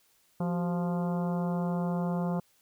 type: harmonic tone with a mistuned harmonic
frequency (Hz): 174.61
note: F3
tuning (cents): 0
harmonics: 1 / 2 / 3 / 4 / 5 / 6 / 7 / 8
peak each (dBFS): -28 / -40 / -38 / -40 / -42 / -45 / -49 / -52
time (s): 0.4-2.4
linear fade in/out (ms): 5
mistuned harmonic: 2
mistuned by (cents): +130
effects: white hiss -67 dBFS RMS until 2.61 s